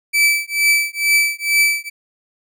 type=tone with tremolo; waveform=40% pulse; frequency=2314 Hz; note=D7; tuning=26 cents flat; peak=-9 dBFS; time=0.13-1.9 s; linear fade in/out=20 ms; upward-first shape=triangle; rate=2.2 Hz; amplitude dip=100%; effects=none